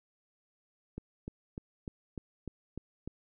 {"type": "click train", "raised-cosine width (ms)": 3, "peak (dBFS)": -26, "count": 8, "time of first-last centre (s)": [0.98, 3.076], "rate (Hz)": 3.34, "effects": []}